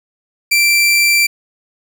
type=tone; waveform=sawtooth; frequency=2349 Hz; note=D7; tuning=in tune; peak=-6 dBFS; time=0.51-1.27 s; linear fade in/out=10 ms; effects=none